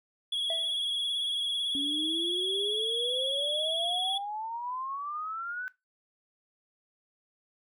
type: tone with vibrato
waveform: triangle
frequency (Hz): 3348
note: G#7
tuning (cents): +13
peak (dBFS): -27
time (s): 0.32-4.18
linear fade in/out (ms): 5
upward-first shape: triangle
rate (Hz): 18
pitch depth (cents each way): 56
type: tone with exponential decay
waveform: triangle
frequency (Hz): 659.3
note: E5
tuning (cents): 0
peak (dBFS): -29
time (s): 0.5-0.85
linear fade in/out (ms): 2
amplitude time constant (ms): 75
type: exponential sweep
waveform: sine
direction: up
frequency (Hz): 275.4 to 1522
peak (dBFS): -33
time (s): 1.75-5.68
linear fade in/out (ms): 0
effects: noise-tail reverb RT60 0.2 s tail -18 dB re dry